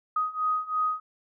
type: beating tone pair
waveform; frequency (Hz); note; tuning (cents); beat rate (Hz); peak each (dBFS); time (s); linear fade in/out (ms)
sine; 1250 / 1253; D#6 / D#6; +8 / +12; 3; -29 / -27; 0.16-1; 5
effects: none